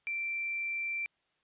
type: tone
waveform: sine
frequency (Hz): 2349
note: D7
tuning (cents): 0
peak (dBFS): -32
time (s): 0.07-1.06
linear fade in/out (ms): 0
effects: white hiss -75 dBFS RMS until 1.43 s + resampled to 8000 Hz